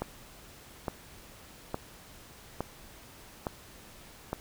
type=click train; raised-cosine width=1 ms; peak=-17 dBFS; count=6; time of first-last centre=0.02-4.33 s; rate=1.16 Hz; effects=pink hiss -52 dBFS RMS until 4.4 s